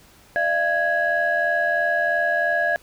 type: tone cluster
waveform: sine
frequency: 601 / 684 / 1662 Hz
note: D5 / F5 / G#6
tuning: +40 / -36 / +1 cents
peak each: -25 / -22 / -20 dBFS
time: 0.36-2.76 s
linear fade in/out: 0 ms
effects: tanh soft clip ceiling -11 dBFS + pink hiss -52 dBFS RMS until 2.82 s